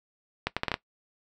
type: accelerating click train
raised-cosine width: 0.3 ms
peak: -10 dBFS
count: 6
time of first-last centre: 0.47-0.741 s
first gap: 96 ms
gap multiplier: 0.71
effects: noise-tail reverb RT60 0.1 s tail -17 dB re dry